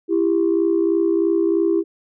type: tone pair together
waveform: sine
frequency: 333.3 / 396.4 Hz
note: E4 / G4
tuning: +19 / +19 cents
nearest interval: minor third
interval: 300 cents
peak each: -16 / -18 dBFS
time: 0.08-1.84 s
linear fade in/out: 50 ms
effects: tanh soft clip ceiling -9 dBFS